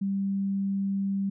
sine tone, 196.4 Hz, G3, 4 cents sharp, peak -25 dBFS, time 0.01-1.3 s, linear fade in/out 10 ms, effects none

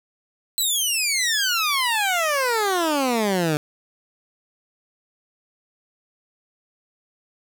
15% pulse exponential sweep, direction down, 4079 to 146.6 Hz, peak -13 dBFS, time 0.58-3.57 s, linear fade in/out 0 ms, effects none

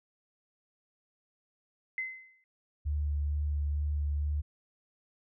sine tone with exponential decay, 2054 Hz, C7, 33 cents flat, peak -29 dBFS, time 1.98-2.44 s, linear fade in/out 1 ms, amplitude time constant 98 ms
sine tone with vibrato, 73.42 Hz, D2, in tune, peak -28 dBFS, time 2.85-4.42 s, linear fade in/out 20 ms, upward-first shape sine, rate 2.2 Hz, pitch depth 15 cents each way
effects none

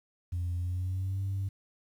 sine tone with pitch glide, 87.7 to 97.31 Hz, F2 to G2, +8 to -12 cents, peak -28 dBFS, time 0.32-1.49 s, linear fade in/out 10 ms, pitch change +180 cents, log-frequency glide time 0.57-1.21 s, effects tanh soft clip ceiling -27 dBFS + 10-bit

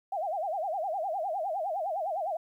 sine tone with vibrato, 709 Hz, F5, 26 cents sharp, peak -29 dBFS, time 0.12-2.37 s, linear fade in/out 5 ms, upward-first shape sine, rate 9.8 Hz, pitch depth 240 cents each way, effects 11-bit

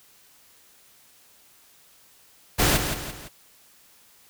pink noise with echo, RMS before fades -20 dBFS, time 2.58-2.78 s, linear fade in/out 20 ms, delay 170 ms, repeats 3, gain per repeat -7 dB, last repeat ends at 3.29 s, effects white hiss -56 dBFS RMS until 4.29 s

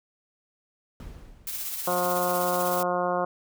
brown noise with exponential decay, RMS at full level -38 dBFS, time 1-2.15 s, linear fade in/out 1 ms, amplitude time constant 250 ms
blue noise with tremolo, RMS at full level -31 dBFS, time 1.47-2.83 s, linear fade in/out 2 ms, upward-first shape triangle, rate 16 Hz, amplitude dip 45%
harmonic tone, 178.4 Hz, F3, 37 cents sharp, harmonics 1 / 2 / 3 / 4 / 5 / 6 / 7 / 8, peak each -35 / -33 / -28 / -29 / -35 / -31 / -35 / -38 dBFS, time 1.87-3.25 s, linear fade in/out 5 ms
effects none

